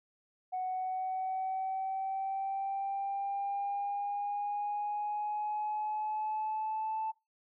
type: exponential sweep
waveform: sine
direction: up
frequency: 740 to 880 Hz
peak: -31 dBFS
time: 0.52-7.12 s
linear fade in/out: 20 ms
effects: noise-tail reverb RT60 0.2 s tail -21 dB re dry + tanh soft clip ceiling -28 dBFS